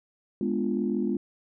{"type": "chord", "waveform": "sine", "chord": "G# diminished seventh", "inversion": "none", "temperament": "equal", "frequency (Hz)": [207.7, 246.9, 293.7, 349.2], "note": ["G#3", "B3", "D4", "F4"], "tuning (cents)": [0, 0, 0, 0], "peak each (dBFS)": [-28, -29, -33, -30], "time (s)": [0.41, 1.17], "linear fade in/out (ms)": 2, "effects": ["tanh soft clip ceiling -14 dBFS"]}